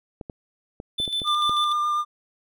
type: clicks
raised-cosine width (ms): 2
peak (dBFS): -21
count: 7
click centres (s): 0.212 / 0.298 / 0.801 / 1.001 / 1.078 / 1.218 / 1.495
type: tone with tremolo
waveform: triangle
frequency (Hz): 3520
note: A7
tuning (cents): 0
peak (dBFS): -21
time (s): 0.98-1.73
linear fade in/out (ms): 10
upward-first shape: square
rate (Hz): 6.8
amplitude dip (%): 55
type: tone with vibrato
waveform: triangle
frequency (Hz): 1200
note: D6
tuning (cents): +37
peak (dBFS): -19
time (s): 1.24-2.05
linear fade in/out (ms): 50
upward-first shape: triangle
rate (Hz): 8.3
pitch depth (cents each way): 15
effects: none